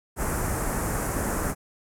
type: band-stop noise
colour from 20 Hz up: pink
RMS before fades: -27 dBFS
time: 0.16-1.55 s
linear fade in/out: 50 ms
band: 1800 to 7200 Hz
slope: 24 dB/octave
effects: low-pass 12000 Hz 12 dB/octave